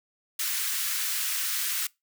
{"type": "high-pass noise", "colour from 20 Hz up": "white", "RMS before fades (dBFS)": -29, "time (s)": [0.39, 1.87], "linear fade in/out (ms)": 5, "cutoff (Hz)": 1300, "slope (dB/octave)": 24, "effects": ["noise-tail reverb RT60 0.2 s tail -23 dB re dry"]}